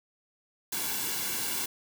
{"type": "noise with comb filter", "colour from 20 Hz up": "white", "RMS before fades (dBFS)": -32, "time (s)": [0.72, 1.66], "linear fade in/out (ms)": 5, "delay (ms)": 1.6, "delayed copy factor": -0.65, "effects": []}